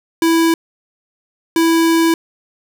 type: tone bursts at uneven times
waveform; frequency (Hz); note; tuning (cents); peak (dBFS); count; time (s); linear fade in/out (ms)
square; 329.6; E4; 0; -11; 2; 0.22-0.54 / 1.56-2.14; 2
effects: none